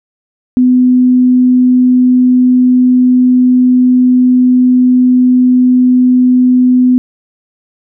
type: tone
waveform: sine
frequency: 251.4 Hz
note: B3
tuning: 31 cents sharp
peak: -4 dBFS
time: 0.57-6.98 s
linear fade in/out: 0 ms
effects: none